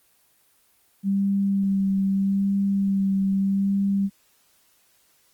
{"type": "tone with vibrato", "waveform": "sine", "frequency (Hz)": 196, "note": "G3", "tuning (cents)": 0, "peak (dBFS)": -19, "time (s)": [1.03, 4.1], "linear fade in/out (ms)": 50, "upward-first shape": "sine", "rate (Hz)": 0.8, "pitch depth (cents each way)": 17, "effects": ["white hiss -62 dBFS RMS until 5.33 s", "Opus 24 kbps"]}